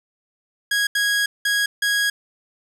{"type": "tone bursts at uneven times", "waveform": "sawtooth", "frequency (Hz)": 1650, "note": "G#6", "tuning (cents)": -12, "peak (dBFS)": -14, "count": 4, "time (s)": [[0.71, 0.87], [0.95, 1.26], [1.45, 1.66], [1.82, 2.1]], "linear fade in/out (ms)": 5, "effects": ["low-pass 12000 Hz 12 dB/octave", "8-bit"]}